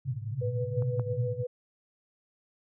white band-pass noise, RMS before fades -32 dBFS, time 0.05-1.44 s, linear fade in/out 20 ms, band 110 to 130 Hz, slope 96 dB/octave
sine tone with tremolo, 493.9 Hz, B4, in tune, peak -30 dBFS, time 0.41-1.47 s, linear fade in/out 10 ms, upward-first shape sine, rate 6 Hz, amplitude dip 65%
clicks, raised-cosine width 1 ms, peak -31 / -25 dBFS, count 2, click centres 0.823 / 0.996 s
effects none

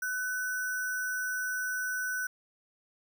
sine tone with sample-and-hold, 1500 Hz, F#6, 23 cents sharp, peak -30 dBFS, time 0.02-2.27 s, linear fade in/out 5 ms, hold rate 7350 Hz, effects none

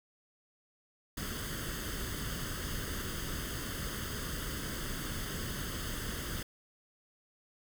pink noise with comb filter, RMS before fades -38 dBFS, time 1.17-6.43 s, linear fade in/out 5 ms, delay 0.62 ms, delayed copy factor +0.7, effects none

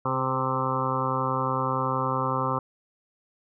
harmonic tone with a mistuned harmonic, 130.81 Hz, C3, in tune, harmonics 1 / 2 / 3 / 4 / 6 / 7 / 8 / 9 / 10, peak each -31 / -34 / -36 / -32 / -36 / -33 / -30 / -31 / -33 dBFS, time 0.05-2.59 s, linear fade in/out 5 ms, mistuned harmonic 3, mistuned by +21 cents, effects none

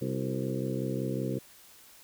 harmonic tone with a mistuned harmonic, 65.41 Hz, C2, in tune, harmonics 2 / 3 / 4 / 5 / 6 / 7 / 8, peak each -34 / -36 / -37 / -38 / -39 / -39 / -40 dBFS, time 0.01-1.39 s, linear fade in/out 10 ms, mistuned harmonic 6, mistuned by -67 cents, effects white hiss -55 dBFS RMS until 2.03 s

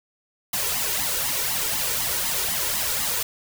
white noise with flanger, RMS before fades -25 dBFS, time 0.53-3.23 s, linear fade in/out 5 ms, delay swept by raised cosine 0.98 to 2.18 ms, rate 4 Hz, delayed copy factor +0.75, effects none

